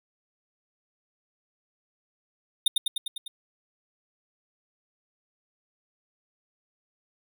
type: tone with echo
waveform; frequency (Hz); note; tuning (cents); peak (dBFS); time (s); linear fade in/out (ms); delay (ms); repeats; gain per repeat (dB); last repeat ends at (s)
square; 3655; A#7; -35; -17; 2.66-2.68; 5; 100; 6; -3; 3.28
effects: none